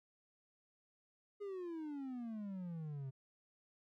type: exponential sweep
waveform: triangle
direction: down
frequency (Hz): 416.2 to 130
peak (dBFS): -40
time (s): 1.4-3.11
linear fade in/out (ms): 20
effects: none